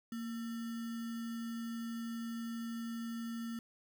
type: tone with sample-and-hold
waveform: sine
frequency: 231.2 Hz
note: A#3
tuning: 14 cents flat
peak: -38 dBFS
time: 0.12-3.59 s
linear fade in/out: 2 ms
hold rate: 1575 Hz
effects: none